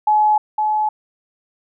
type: tone pair in turn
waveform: sine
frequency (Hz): 850 / 854.5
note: G#5 / G#5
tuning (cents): +40 / +49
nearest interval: unison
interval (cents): 9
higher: second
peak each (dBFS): -11 / -15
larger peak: first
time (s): 0.07-0.38 / 0.58-0.89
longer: neither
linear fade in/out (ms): 5
effects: none